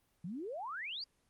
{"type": "exponential sweep", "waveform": "sine", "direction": "up", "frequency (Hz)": [158.1, 4933], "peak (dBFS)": -39, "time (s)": [0.24, 1.04], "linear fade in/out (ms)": 5, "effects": ["pink hiss -75 dBFS RMS until 1.29 s", "Opus 24 kbps"]}